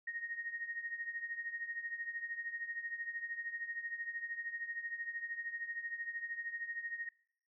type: tone with tremolo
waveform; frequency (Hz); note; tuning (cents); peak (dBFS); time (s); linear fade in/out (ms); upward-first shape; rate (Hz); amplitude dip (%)
sine; 1864.7; A#6; 0; -36; 0.07-7.09; 5; triangle; 13; 80
effects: noise-tail reverb RT60 0.6 s tail -21 dB re dry

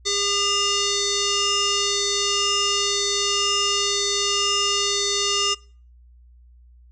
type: tone with frequency modulation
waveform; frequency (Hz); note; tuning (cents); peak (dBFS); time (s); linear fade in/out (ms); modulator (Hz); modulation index
sine; 1211; D#6; -47; -19; 0.05-5.55; 20; 807; 6.9
effects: noise-tail reverb RT60 0.4 s tail -22 dB re dry + added 60 Hz sine -47 dBFS peak until 6.91 s

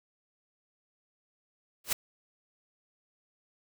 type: noise with exponential growth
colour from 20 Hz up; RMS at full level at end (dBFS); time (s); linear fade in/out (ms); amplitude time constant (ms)
white; -22; 1.84-1.93; 5; 19
effects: none

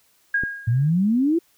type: tone with exponential decay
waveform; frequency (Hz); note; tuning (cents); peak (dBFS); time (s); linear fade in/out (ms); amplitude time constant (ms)
sine; 1632; G#6; -31; -16; 0.34-0.9; 5; 120
type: click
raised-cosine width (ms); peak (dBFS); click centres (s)
3; -17; 0.436
type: exponential sweep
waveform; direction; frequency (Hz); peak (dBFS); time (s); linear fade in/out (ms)
sine; up; 110.9 to 349.2; -16; 0.67-1.39; 10
effects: white hiss -61 dBFS RMS until 1.57 s

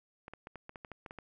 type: clicks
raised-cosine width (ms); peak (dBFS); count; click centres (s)
0.5; -30; 11; 0.281 / 0.336 / 0.471 / 0.557 / 0.694 / 0.758 / 0.848 / 0.917 / 1.062 / 1.109 / 1.187
effects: none

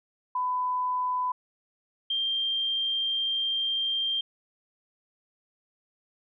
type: tone pair in turn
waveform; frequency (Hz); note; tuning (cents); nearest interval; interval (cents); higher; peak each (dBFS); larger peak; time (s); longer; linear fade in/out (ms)
sine; 1001 / 3178; B5 / G7; +23 / +23; octave + minor sixth; 2000; second; -25; neither; 0.35-1.32 / 2.1-4.21; second; 5
effects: none

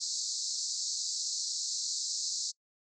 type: band-pass noise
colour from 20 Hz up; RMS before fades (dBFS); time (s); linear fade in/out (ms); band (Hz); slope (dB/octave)
pink; -35; 0-2.52; 20; 4100 to 7700; 96
effects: noise-tail reverb RT60 0.1 s tail -25 dB re dry

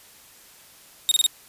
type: tone bursts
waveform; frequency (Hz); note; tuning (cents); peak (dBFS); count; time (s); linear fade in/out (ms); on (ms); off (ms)
sawtooth; 3729; A#7; 0; -12; 4; 1.09-1.264; 0; 24; 26
effects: white hiss -50 dBFS RMS until 1.48 s + resampled to 32000 Hz

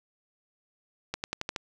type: accelerating click train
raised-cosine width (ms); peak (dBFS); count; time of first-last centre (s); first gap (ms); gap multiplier
0.2; -14; 6; 1.14-1.562; 99; 0.92
effects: none

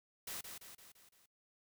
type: noise with echo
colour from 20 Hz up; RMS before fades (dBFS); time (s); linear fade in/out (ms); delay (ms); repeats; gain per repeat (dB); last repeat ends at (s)
white; -44; 0.27-0.41; 5; 170; 5; -5; 1.26
effects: noise-tail reverb RT60 0.1 s tail -23 dB re dry

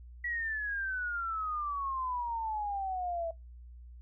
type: exponential sweep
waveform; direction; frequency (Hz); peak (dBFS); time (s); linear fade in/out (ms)
sine; down; 1945 to 655; -32; 0.24-3.31; 5
effects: noise-tail reverb RT60 0.2 s tail -23 dB re dry + added 60 Hz sine -47 dBFS peak until 4.01 s

